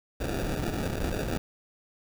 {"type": "noise with sample-and-hold", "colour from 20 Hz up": "pink", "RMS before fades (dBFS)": -30, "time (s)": [0.2, 1.38], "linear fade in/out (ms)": 10, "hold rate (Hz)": 1050, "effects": []}